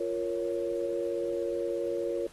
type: chord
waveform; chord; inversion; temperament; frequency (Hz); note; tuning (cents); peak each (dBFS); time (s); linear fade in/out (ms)
sine; Bb minor; second; equal; 349.2 / 466.2 / 554.4; F4 / Bb4 / Db5; 0 / 0 / 0; -33 / -33 / -33; 0-2.27; 5
effects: pink hiss -55 dBFS RMS until 2.32 s + AAC 32 kbps